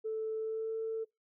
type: tone with pitch glide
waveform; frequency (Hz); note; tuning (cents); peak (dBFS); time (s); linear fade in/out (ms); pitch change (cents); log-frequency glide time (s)
sine; 439.6 to 446; A4 to A4; -2 to +23; -32; 0.04-1.05; 20; +25; 0.37-0.75
effects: noise-tail reverb RT60 0.2 s tail -23 dB re dry + tanh soft clip ceiling -28 dBFS